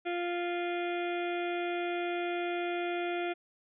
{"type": "harmonic tone with a mistuned harmonic", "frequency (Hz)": 349.2, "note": "F4", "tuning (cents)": 0, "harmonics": [1, 2, 4, 5, 6, 7, 8, 9, 10], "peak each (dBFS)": [-33, -36, -42, -49, -44, -43, -53, -53, -50], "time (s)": [0.05, 3.34], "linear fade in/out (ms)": 20, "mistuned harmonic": 10, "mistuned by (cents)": -38, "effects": []}